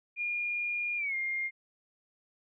sine tone with pitch glide, 2421 to 2120 Hz, D#7 to C7, -48 to +22 cents, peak -30 dBFS, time 0.16-1.51 s, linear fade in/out 50 ms, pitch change -230 cents, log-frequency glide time 0.97-1.15 s, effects none

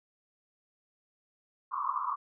pink band-pass noise, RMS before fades -33 dBFS, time 1.71-2.16 s, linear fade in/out 20 ms, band 1000 to 1200 Hz, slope 96 dB/octave, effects none

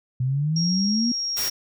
sine exponential sweep, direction up, 124.2 to 244.1 Hz, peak -20 dBFS, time 0.2-1.12 s, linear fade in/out 5 ms
sine tone, 5588 Hz, F8, in tune, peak -24 dBFS, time 0.56-1.5 s, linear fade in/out 5 ms
white noise, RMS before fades -29 dBFS, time 1.36-1.5 s, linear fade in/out 20 ms
effects none

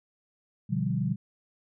sine chord, G dominant seventh, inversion first, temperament equal, 123.47 / 146.83 / 174.61 / 196 Hz, B2 / D3 / F3 / G3, 0 / 0 / 0 / 0 cents, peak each -31 dBFS, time 0.69-1.16 s, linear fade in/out 20 ms, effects none

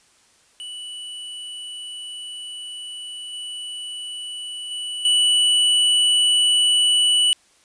square tone with level steps, 2960 Hz, F#7, in tune, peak -32 / -30 / -27 / -15 dBFS, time 0.6-7.33 s, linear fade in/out 0 ms, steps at 3.33 / 4.71 / 5.05 s, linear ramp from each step 2 ms, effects white hiss -57 dBFS RMS until 7.64 s + resampled to 22050 Hz

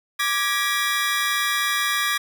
25% pulse chord, G# diminished, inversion second, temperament equal with one note detuned, 1174.7 / 1661.2 / 1927.1 Hz, D6 / G#6 / B6, 0 / 0 / -43 cents, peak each -21 / -21 / -22 dBFS, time 0.19-2.18 s, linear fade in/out 10 ms, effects none

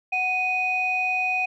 sine tone pair together, 740.6 / 2489 Hz, F#5 / D#7, +1 / 0 cents, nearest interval octave + major sixth, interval 2099 cents, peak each -26 / -22 dBFS, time 0.12-1.46 s, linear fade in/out 10 ms, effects tanh soft clip ceiling -14 dBFS

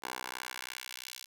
10% pulse tone with high-pass filter sweep, 63 Hz, B1, 35 cents sharp, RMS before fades -43 dBFS, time 0.02-1.26 s, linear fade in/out 20 ms, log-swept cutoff 720 to 4000 Hz, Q 1, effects 10-bit

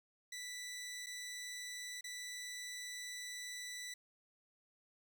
15% pulse tone with dropouts, 1975.5 Hz, B6, in tune, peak -38 dBFS, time 0.32-3.94 s, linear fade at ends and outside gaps 5 ms, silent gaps 1.062-1.067 / 2.01-2.041 s, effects none

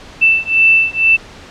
sine beating tone pair, 2658 / 2660.1 Hz, E7 / E7, +14 / +15 cents, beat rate 2.1 Hz, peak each -11 dBFS, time 0.21-1.17 s, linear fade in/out 20 ms, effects pink hiss -36 dBFS RMS until 1.5 s + low-pass 5000 Hz 12 dB/octave

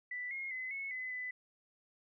sine tone with pitch steps, 1980 / 2149 / 2031 / 2194 / 2022 / 2002 Hz, B6 / C7 / B6 / C#7 / B6 / B6, +4 / +46 / +48 / -18 / +40 / +23 cents, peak -38 dBFS, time 0.11-1.31 s, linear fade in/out 5 ms, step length 200 ms, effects none

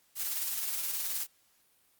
blue noise with tremolo, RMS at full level -32 dBFS, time 0.15-1.27 s, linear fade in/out 50 ms, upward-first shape sine, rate 19 Hz, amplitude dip 40%, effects white hiss -68 dBFS RMS until 1.99 s + Opus 48 kbps

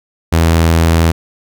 sawtooth tone, 82.41 Hz, E2, in tune, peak -4 dBFS, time 0.32-1.12 s, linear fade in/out 10 ms, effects none

